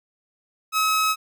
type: tone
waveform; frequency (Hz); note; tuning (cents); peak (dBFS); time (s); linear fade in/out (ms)
sawtooth; 1281; E6; -50; -15; 0.72-1.16; 50
effects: none